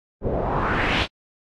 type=noise with low-pass filter sweep; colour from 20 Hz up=pink; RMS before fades=-23 dBFS; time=0.21-1.07 s; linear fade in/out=50 ms; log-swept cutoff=410 to 3700 Hz; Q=2.5; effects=AAC 32 kbps